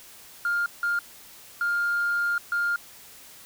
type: tone bursts at uneven times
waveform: sine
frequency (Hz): 1406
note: F6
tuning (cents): +11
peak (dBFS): -21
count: 4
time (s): 0.45-0.66 / 0.83-0.99 / 1.61-2.38 / 2.52-2.76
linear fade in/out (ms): 2
effects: tanh soft clip ceiling -19 dBFS + white hiss -48 dBFS RMS until 3.45 s